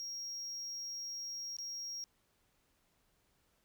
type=tone with dropouts; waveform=triangle; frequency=5600 Hz; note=F8; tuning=4 cents sharp; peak=-39 dBFS; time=0-2.04 s; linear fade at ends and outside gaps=0 ms; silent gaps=1.567-1.586 s; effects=pink hiss -75 dBFS RMS until 3.64 s